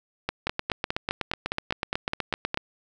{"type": "two click trains", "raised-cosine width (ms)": 0.3, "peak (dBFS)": [-10, -10], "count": [12, 18], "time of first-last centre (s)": [[0.29, 2.544], [0.47, 2.574]], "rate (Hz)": [4.88, 8.08], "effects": []}